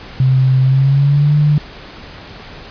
sine tone with pitch glide, 130.81 to 148.54 Hz, C3 to D3, 0 to +20 cents, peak -8 dBFS, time 0.2-1.58 s, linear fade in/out 2 ms, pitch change +220 cents, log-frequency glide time 0.63-1.34 s, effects pink hiss -34 dBFS RMS until 2.7 s + resampled to 11025 Hz

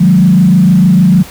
sine tone with frequency modulation, 181.8 Hz, F#3, 30 cents flat, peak -3 dBFS, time 0-1.23 s, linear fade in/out 10 ms, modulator 26.6 Hz, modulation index 1, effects pink hiss -31 dBFS RMS until 1.3 s

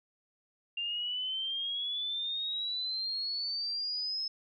sine exponential sweep, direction up, 2782 to 5210 Hz, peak -32 dBFS, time 0.77-4.28 s, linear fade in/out 5 ms, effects none

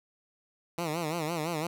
10% pulse tone with vibrato, 162.1 Hz, E3, 29 cents flat, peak -22 dBFS, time 0.78-1.67 s, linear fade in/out 2 ms, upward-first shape sine, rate 5.9 Hz, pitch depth 130 cents each way, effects none

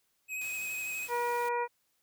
square tone with vibrato, 2530 Hz, D#7, 28 cents sharp, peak -35 dBFS, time 0.28-1.09 s, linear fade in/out 50 ms, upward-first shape square, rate 12 Hz, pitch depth 17 cents each way
white noise, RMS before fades -48 dBFS, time 0.41-1.49 s, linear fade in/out 5 ms
harmonic tone, 480 Hz, B4, 49 cents flat, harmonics 1 / 2 / 3 / 4 / 5, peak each -33 / -31 / -42 / -42 / -42 dBFS, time 1.08-1.68 s, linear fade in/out 50 ms
effects white hiss -75 dBFS RMS until 2.02 s

